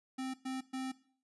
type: tone bursts at uneven times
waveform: square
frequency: 261.6 Hz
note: C4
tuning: in tune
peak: -37 dBFS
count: 3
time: 0.18-0.34 / 0.45-0.61 / 0.73-0.92 s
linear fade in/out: 10 ms
effects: noise-tail reverb RT60 0.5 s tail -18 dB re dry + resampled to 24000 Hz